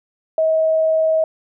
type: tone with vibrato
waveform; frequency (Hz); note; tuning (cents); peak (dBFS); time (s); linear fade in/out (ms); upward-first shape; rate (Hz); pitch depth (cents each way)
sine; 638; D#5; +43; -13; 0.38-1.24; 2; triangle; 20; 18
effects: none